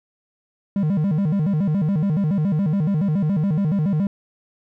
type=tone with vibrato; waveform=triangle; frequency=174.61 Hz; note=F3; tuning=in tune; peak=-15 dBFS; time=0.76-4.07 s; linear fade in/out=2 ms; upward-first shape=square; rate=7.1 Hz; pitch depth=230 cents each way; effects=none